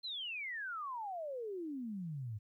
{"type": "exponential sweep", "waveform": "sine", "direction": "down", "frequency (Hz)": [4203, 100.2], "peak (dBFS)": -39, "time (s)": [0.03, 2.39], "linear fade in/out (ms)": 20, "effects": ["13-bit"]}